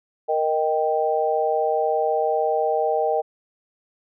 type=chord; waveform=sine; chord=Eb major; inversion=second; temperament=equal; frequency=466.2 / 622.3 / 784 Hz; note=Bb4 / Eb5 / G5; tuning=0 / 0 / 0 cents; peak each=-23 dBFS; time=0.28-3.22 s; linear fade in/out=20 ms; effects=none